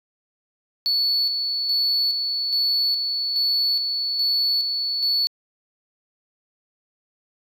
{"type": "tone with tremolo", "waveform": "sine", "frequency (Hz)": 4435, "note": "C#8", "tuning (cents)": 0, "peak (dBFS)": -16, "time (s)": [0.86, 5.27], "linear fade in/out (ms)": 0, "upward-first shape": "square", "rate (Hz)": 1.2, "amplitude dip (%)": 45, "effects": ["tanh soft clip ceiling -16 dBFS"]}